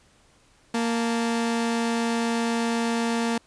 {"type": "tone pair together", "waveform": "sawtooth", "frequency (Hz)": [232, 880], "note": ["A#3", "A5"], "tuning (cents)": [-8, 0], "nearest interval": "octave + major seventh", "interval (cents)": 2308, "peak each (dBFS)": [-19, -30], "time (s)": [0.74, 3.38], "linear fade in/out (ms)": 5, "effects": ["pink hiss -59 dBFS RMS until 3.46 s", "resampled to 22050 Hz"]}